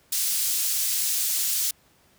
pink high-pass noise, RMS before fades -25 dBFS, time 0.12-1.71 s, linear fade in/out 5 ms, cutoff 5900 Hz, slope 12 dB/octave, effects pink hiss -60 dBFS RMS until 2.18 s + high-pass 60 Hz 12 dB/octave

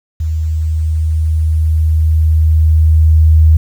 sine tone with level ramp, 78.9 Hz, D#2, 25 cents sharp, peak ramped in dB -13 to -3 dBFS, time 0.2-3.57 s, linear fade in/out 5 ms, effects 7-bit

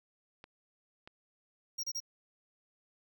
clicks, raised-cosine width 0.3 ms, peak -33 dBFS, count 2, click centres 0.441 / 1.075 s
square tone bursts, 5620 Hz, F8, 10 cents sharp, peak -35 dBFS, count 3, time 1.78-2.003 s, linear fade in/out 10 ms, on 55 ms, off 29 ms
effects none

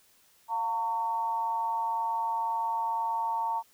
sine tone with amplitude modulation, 911 Hz, A#5, 40 cents flat, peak -24 dBFS, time 0.48-3.63 s, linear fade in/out 50 ms, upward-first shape sine, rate 208 Hz, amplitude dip 65%, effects white hiss -63 dBFS RMS until 3.73 s

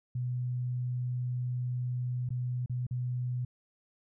sine tone with dropouts, 124.3 Hz, B2, 12 cents sharp, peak -30 dBFS, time 0.15-3.45 s, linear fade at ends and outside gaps 5 ms, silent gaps 2.291-2.304 / 2.661-2.696 / 2.867-2.909 s, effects none

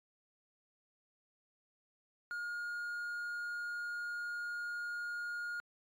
triangle tone, 1426 Hz, F6, 36 cents sharp, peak -36 dBFS, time 2.31-5.6 s, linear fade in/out 0 ms, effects AAC 64 kbps

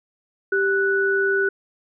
sine tone pair together, 392 / 1480 Hz, G4 / F#6, 0 / 0 cents, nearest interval octave + major seventh, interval 2300 cents, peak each -20 dBFS, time 0.52-1.49 s, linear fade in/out 5 ms, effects none

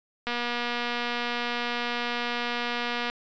click train, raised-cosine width 0.3 ms, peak -14 dBFS, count 680, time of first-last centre 0.27-3.099 s, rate 240 Hz, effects resampled to 16000 Hz

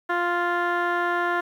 15% pulse tone with low-pass filter, 349.2 Hz, F4, in tune, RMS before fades -24 dBFS, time 0.09-1.41 s, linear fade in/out 10 ms, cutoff 1800 Hz, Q 2.7, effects 9-bit

